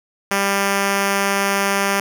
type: tone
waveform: 5% pulse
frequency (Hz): 198.1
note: G3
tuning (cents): +18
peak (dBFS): -5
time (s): 0.31-2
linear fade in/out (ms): 2
effects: none